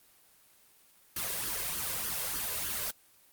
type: noise with flanger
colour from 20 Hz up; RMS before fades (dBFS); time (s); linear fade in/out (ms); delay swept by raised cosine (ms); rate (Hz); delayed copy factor
white; -34; 1.16-2.91; 5; 0.63 to 1.93; 3.3; +0.7
effects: white hiss -62 dBFS RMS until 3.32 s + Opus 24 kbps